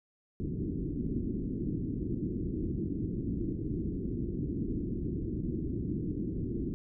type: low-pass noise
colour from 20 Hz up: white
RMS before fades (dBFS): -34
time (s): 0.4-6.74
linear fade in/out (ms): 0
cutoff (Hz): 350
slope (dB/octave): 48
effects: none